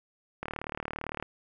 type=click train; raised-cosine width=0.5 ms; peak=-19 dBFS; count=31; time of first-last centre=0.43-1.226 s; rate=37.7 Hz; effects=none